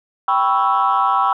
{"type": "chord", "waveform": "sine", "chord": "C# half-diminished seventh", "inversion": "second", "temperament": "equal", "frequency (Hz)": [784, 987.8, 1108.7, 1318.5], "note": ["G5", "B5", "C#6", "E6"], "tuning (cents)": [0, 0, 0, 0], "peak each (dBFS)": -18, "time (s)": [0.28, 1.33], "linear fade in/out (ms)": 2, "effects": ["tanh soft clip ceiling -7 dBFS"]}